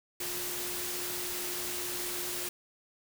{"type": "tone in noise", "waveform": "sine", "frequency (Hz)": 355.9, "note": "F4", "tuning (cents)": 33, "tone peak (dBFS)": -43, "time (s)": [0.2, 2.49], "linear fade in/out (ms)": 5, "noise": "white", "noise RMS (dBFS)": -36, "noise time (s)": [0.2, 2.49], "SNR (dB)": -10, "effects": []}